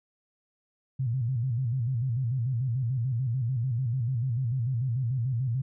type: tone with vibrato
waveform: sine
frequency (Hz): 123.4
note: B2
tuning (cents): -1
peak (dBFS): -25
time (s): 0.99-5.62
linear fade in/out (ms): 10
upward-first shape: square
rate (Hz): 6.8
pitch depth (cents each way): 120
effects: none